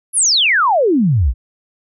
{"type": "exponential sweep", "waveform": "sine", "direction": "down", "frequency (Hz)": [11420, 51.91], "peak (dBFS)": -10, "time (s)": [0.13, 1.34], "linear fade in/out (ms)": 50, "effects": []}